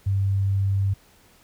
sine tone, 98 Hz, G2, in tune, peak -19 dBFS, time 0.06-0.94 s, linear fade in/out 10 ms, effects pink hiss -56 dBFS RMS until 1.43 s

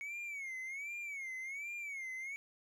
triangle tone with vibrato, 2217 Hz, C#7, in tune, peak -39 dBFS, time 0.01-2.36 s, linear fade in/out 0 ms, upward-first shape sine, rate 1.3 Hz, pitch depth 140 cents each way, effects none

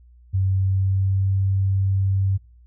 sine tone with pitch glide, 95.4 to 96.79 Hz, G2 to G2, -47 to -21 cents, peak -17 dBFS, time 0.33-2.38 s, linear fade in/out 20 ms, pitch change +26 cents, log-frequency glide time 0.5-1.31 s, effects noise-tail reverb RT60 0.4 s tail -26 dB re dry + added 60 Hz sine -47 dBFS peak until 2.66 s

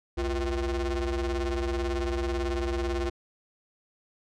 40% pulse ring-modulated tone, 142.7 Hz, D3, 49 cents flat, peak -23 dBFS, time 0.17-3.1 s, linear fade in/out 10 ms, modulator 205 Hz, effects low-pass 6000 Hz 12 dB/octave

